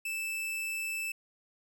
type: tone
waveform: 45% pulse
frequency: 2637 Hz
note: E7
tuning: in tune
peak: -33 dBFS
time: 0.05-1.12 s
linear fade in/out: 5 ms
effects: none